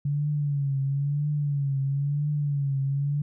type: tone with vibrato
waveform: sine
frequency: 142.2 Hz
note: C#3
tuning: 45 cents sharp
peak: -23 dBFS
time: 0.05-3.22 s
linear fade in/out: 5 ms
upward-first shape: triangle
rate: 1 Hz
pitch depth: 84 cents each way
effects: none